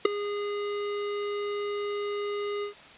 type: tone with ADSR envelope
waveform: square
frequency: 410.4 Hz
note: G#4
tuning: 21 cents flat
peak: -13 dBFS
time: 0.05-2.74 s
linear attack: 5 ms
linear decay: 7 ms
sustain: -17 dB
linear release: 110 ms
effects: white hiss -49 dBFS RMS until 2.97 s + resampled to 8000 Hz

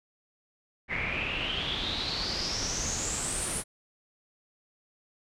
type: noise with low-pass filter sweep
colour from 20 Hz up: pink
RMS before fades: -32 dBFS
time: 0.88-3.64 s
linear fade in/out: 50 ms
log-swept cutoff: 2100 to 10000 Hz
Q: 8.6
effects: none

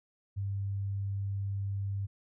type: tone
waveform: sine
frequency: 99 Hz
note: G2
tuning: 18 cents sharp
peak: -31 dBFS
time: 0.36-2.07 s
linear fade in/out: 20 ms
effects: none

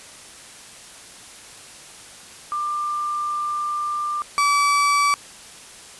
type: tone pair in turn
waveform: sine / 35% pulse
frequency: 1190 / 1150.1 Hz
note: D6 / D6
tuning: +22 / -37 cents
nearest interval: minor second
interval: 59 cents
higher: first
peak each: -22 / -14 dBFS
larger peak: second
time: 2.52-4.22 / 4.38-5.14 s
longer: first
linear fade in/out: 0 ms
effects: white hiss -42 dBFS RMS until 5.99 s + resampled to 24000 Hz

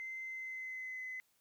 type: tone with pitch glide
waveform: sine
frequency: 2071 to 2031 Hz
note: C7 to B6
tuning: -18 to +48 cents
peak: -40 dBFS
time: 0-1.2 s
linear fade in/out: 0 ms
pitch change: -34 cents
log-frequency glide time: 0.22-1.03 s
effects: tanh soft clip ceiling -36 dBFS + white hiss -75 dBFS RMS until 1.4 s

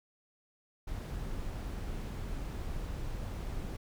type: noise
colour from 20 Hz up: brown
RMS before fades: -38 dBFS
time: 0.87-3.77 s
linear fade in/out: 10 ms
effects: none

